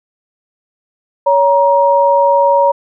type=tone pair together; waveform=sine; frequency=561.8 / 944 Hz; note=C#5 / A#5; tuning=+23 / +22 cents; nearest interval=major sixth; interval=899 cents; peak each=-10 dBFS; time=1.26-2.72 s; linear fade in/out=10 ms; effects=none